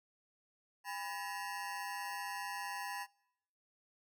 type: ring-modulated tone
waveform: 25% pulse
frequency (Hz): 901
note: A5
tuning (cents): +41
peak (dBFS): -33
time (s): 0.84-3.07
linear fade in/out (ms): 50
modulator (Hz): 92.3
effects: noise-tail reverb RT60 0.8 s tail -25 dB re dry